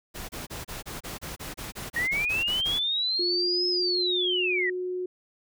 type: noise bursts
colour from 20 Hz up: pink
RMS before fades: -37 dBFS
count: 15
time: 0.14-2.796 s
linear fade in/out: 20 ms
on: 150 ms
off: 29 ms
type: linear two-way sweep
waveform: sine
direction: up then down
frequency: 1857 to 5200 to 1857 Hz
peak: -24 dBFS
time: 1.96-4.7 s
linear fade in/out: 5 ms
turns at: 3.68 s
type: tone with pitch glide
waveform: sine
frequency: 353.7 to 364.1 Hz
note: F4 to F#4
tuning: +22 to -28 cents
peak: -28 dBFS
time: 3.19-5.06 s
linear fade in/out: 5 ms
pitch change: +50 cents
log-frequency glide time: 3.31-4.46 s
effects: none